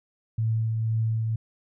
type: tone with tremolo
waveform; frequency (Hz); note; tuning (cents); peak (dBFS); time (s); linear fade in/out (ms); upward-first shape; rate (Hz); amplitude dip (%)
sine; 111.8; A2; +28; -21; 0.38-1.36; 5; triangle; 2; 30
effects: none